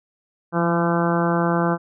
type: harmonic tone with a mistuned harmonic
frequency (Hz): 170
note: F3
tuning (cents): -46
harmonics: 1 / 2 / 3 / 4 / 5 / 6 / 7 / 8 / 9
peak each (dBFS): -21 / -24 / -26 / -27 / -28 / -29 / -29 / -30 / -31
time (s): 0.52-1.78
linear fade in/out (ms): 50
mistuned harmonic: 1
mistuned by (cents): +20
effects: none